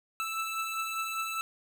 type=beating tone pair; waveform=25% pulse; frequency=1318.5 / 1323.5 Hz; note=E6 / E6; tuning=0 / +7 cents; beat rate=5 Hz; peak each=-29 / -35 dBFS; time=0.2-1.41 s; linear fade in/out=0 ms; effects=none